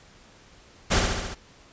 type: noise with echo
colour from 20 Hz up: pink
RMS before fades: -20 dBFS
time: 0.9-1 s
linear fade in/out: 20 ms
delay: 70 ms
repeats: 5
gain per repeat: -3 dB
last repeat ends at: 1.35 s
effects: pink hiss -53 dBFS RMS until 1.72 s + resampled to 16000 Hz